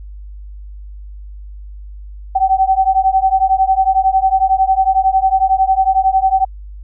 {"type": "beating tone pair", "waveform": "sine", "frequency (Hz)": [760, 771], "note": ["F#5", "G5"], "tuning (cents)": [46, -29], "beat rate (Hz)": 11, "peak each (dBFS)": -13, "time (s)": [2.35, 6.45], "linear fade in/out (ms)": 10, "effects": ["added 50 Hz sine -29 dBFS peak until 6.83 s"]}